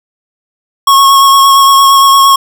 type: tone with vibrato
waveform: square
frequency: 1096 Hz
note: C#6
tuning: 20 cents flat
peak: -3 dBFS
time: 0.87-2.36 s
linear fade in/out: 5 ms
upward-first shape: sine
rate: 8.7 Hz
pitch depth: 18 cents each way
effects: none